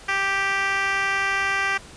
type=tone with band-pass filter; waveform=10% pulse; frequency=392 Hz; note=G4; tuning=in tune; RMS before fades=-23 dBFS; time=0.08-1.78 s; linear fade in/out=10 ms; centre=2000 Hz; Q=1.2; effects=pink hiss -44 dBFS RMS until 1.96 s + resampled to 22050 Hz